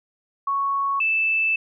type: tone pair in turn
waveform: sine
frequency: 1108.7 / 2637 Hz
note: C#6 / E7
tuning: 0 / 0 cents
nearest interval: octave + minor third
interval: 1500 cents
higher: second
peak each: -20 / -18 dBFS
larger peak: second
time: 0.47-1 / 1-1.56 s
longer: second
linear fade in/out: 5 ms
effects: none